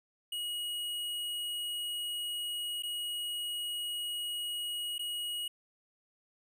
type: tone with dropouts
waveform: square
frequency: 2900 Hz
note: F#7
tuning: 35 cents flat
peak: -35 dBFS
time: 0.32-5.48 s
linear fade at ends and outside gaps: 5 ms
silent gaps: 2.824-2.833 / 4.982-4.992 s
effects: none